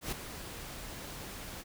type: noise with ADSR envelope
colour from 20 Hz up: pink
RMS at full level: -34 dBFS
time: 0.01-1.64 s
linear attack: 110 ms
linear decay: 8 ms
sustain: -10 dB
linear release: 37 ms
effects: none